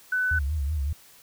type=tone; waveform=sine; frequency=1500 Hz; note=F#6; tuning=23 cents sharp; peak=-22 dBFS; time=0.12-0.39 s; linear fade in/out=5 ms
type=tone with vibrato; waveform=sine; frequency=73.42 Hz; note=D2; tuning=in tune; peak=-24 dBFS; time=0.31-0.93 s; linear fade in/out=5 ms; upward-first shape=triangle; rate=5.3 Hz; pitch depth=170 cents each way
effects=white hiss -53 dBFS RMS until 1.22 s